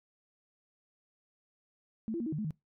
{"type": "tone with pitch steps", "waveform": "sine", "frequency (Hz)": [221.2, 337.3, 233.5, 317.8, 151, 213.9, 155.5], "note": ["A3", "E4", "A#3", "D#4", "D3", "A3", "D#3"], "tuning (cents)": [9, 40, 3, 37, 48, -49, -1], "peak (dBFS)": -32, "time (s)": [2.08, 2.507], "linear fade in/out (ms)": 0, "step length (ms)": 61, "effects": ["noise-tail reverb RT60 0.2 s tail -23 dB re dry"]}